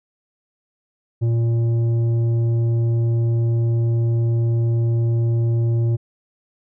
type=tone with tanh clipping; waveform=sine; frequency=116.1 Hz; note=A#2; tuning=7 cents flat; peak=-17 dBFS; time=1.21-5.97 s; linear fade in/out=20 ms; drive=8 dB; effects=none